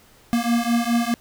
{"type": "beating tone pair", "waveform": "square", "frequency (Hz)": [233.1, 237.9], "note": ["A#3", "A#3"], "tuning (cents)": [0, 35], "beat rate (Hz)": 4.8, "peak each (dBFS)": -22, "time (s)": [0.33, 1.14], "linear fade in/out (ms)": 0, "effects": ["pink hiss -53 dBFS RMS until 1.2 s"]}